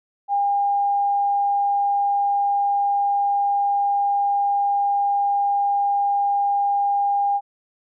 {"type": "tone", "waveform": "sine", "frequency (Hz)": 806, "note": "G5", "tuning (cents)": 48, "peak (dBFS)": -17, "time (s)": [0.28, 7.41], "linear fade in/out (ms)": 50, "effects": []}